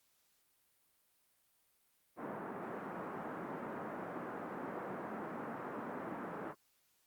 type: band-pass noise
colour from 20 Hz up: pink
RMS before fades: -44 dBFS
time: 2.16-6.55 s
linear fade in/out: 50 ms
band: 180 to 1500 Hz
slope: 24 dB/octave
effects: white hiss -75 dBFS RMS until 7.06 s + Opus 48 kbps